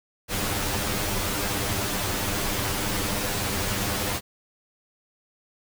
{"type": "noise with comb filter", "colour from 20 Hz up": "pink", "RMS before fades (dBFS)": -27, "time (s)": [0.28, 4.21], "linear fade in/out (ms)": 50, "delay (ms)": 10, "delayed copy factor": 0.75, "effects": []}